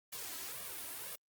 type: noise with flanger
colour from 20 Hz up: white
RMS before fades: -44 dBFS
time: 0.12-1.16 s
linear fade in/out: 10 ms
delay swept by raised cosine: 1.7 to 3.1 ms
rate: 2 Hz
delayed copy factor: +0.9
effects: high-pass 80 Hz 12 dB/octave + Opus 48 kbps